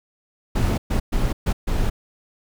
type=noise bursts at uneven times; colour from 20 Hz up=brown; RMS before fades=-20 dBFS; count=5; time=0.55-0.78 / 0.9-1 / 1.12-1.33 / 1.46-1.53 / 1.67-1.9 s; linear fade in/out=10 ms; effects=none